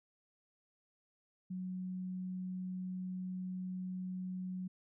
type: tone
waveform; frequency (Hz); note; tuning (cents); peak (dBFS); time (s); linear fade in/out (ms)
sine; 184.3; F#3; -7; -38; 1.5-4.68; 10
effects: none